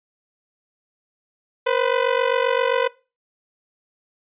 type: ring-modulated tone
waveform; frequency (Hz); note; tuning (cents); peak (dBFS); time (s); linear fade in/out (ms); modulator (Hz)
sawtooth; 501; B4; +25; -11; 1.66-2.88; 10; 23.8
effects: noise-tail reverb RT60 0.3 s tail -21 dB re dry + resampled to 8000 Hz